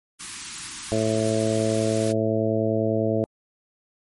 white band-stop noise, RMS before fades -34 dBFS, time 0.19-2.13 s, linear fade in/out 20 ms, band 350 to 920 Hz, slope 48 dB/octave
harmonic tone, 110 Hz, A2, in tune, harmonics 1 / 2 / 3 / 4 / 5 / 6, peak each -27 / -27 / -27 / -27 / -27 / -27 dBFS, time 0.92-3.24 s, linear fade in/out 0 ms
effects MP3 48 kbps

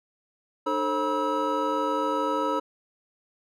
triangle tone cluster, 300.5 / 441.5 / 534 / 966 / 1297 Hz, D4 / A4 / C5 / B5 / E6, +40 / +6 / +35 / -39 / -28 cents, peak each -29 / -30 / -28 / -27 / -28 dBFS, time 0.66-2.6 s, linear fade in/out 10 ms, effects none

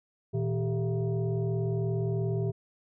sine tone with frequency modulation, 116.54 Hz, A#2, in tune, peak -26 dBFS, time 0.33-2.52 s, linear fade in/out 20 ms, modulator 276 Hz, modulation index 1.1, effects none

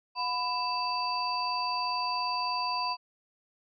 sine tone cluster, 720 / 997 / 2641 / 4642 Hz, F#5 / B5 / E7 / D8, -47 / +16 / +3 / -21 cents, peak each -38 / -30 / -39 / -34 dBFS, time 0.15-2.97 s, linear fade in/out 50 ms, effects none

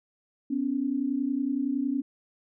sine tone pair together, 251.5 / 282.3 Hz, B3 / C#4, +32 / +32 cents, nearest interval major second, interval 200 cents, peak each -29 / -27 dBFS, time 0.5-2.02 s, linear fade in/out 10 ms, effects none

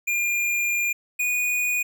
square tone pair in turn, 2407 / 2462 Hz, D7 / D#7, +42 / -19 cents, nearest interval unison, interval 39 cents, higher second, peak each -22 dBFS, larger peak neither, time 0.07-0.93 / 1.19-1.83 s, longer first, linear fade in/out 10 ms, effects none

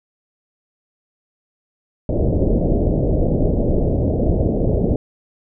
pink low-pass noise, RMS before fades -17 dBFS, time 2.09-4.96 s, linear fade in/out 2 ms, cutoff 620 Hz, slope 48 dB/octave, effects none

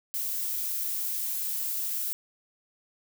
violet noise, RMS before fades -31 dBFS, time 0.14-2.13 s, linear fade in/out 0 ms, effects none

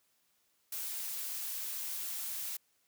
blue noise, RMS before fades -39 dBFS, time 0.72-2.57 s, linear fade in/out 5 ms, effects white hiss -74 dBFS RMS until 2.87 s + high-pass 60 Hz 12 dB/octave

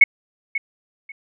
sine tone with echo, 2200 Hz, C#7, 14 cents flat, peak -5 dBFS, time 0.01-0.04 s, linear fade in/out 5 ms, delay 540 ms, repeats 2, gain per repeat -14 dB, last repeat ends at 1.12 s, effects none

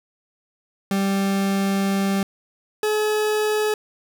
40% pulse tone pair in turn, 196 / 426 Hz, G3 / G#4, 0 / +44 cents, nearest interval octave + minor second, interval 1344 cents, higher second, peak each -18 dBFS, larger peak neither, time 0.91-2.23 / 2.83-3.74 s, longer first, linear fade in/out 2 ms, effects none

